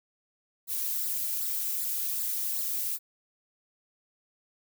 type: noise with flanger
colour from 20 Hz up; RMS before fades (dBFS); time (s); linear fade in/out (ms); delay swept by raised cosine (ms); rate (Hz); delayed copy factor
violet; -31; 0.67-2.99; 50; 0.32 to 3.22; 2.6; -1
effects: none